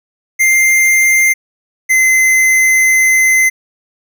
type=tone pair in turn; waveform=square; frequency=2098 / 2056 Hz; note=C7 / C7; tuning=+4 / -31 cents; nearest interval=unison; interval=35 cents; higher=first; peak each=-8 dBFS; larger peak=neither; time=0.39-1.34 / 1.89-3.5 s; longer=second; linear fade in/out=20 ms; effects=none